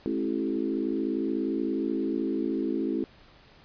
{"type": "tone cluster", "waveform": "sine", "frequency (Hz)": [213.2, 269.8, 330.2, 383.5, 433], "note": ["G#3", "C#4", "E4", "G4", "A4"], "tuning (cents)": [46, -47, 3, -38, -28], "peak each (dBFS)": [-34, -30, -30, -35, -37], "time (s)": [0.06, 3.04], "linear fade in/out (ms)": 0, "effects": ["pink hiss -55 dBFS RMS until 3.64 s", "resampled to 11025 Hz"]}